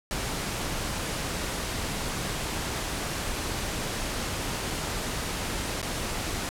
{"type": "noise with dropouts", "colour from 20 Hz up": "pink", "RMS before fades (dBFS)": -31, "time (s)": [0.11, 6.49], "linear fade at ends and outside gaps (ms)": 0, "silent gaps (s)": [[4.704, 4.707], [5.816, 5.828]], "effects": ["low-pass 11000 Hz 12 dB/octave"]}